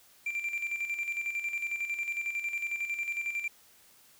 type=tone with tremolo; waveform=triangle; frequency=2363 Hz; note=D7; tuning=10 cents sharp; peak=-27 dBFS; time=0.26-3.48 s; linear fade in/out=5 ms; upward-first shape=square; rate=11 Hz; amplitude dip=60%; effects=tanh soft clip ceiling -23 dBFS + white hiss -60 dBFS RMS until 4.19 s